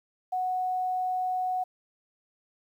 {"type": "tone", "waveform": "sine", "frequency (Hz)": 738, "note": "F#5", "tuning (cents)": -5, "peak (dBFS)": -26, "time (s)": [0.32, 1.64], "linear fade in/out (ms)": 10, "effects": ["10-bit"]}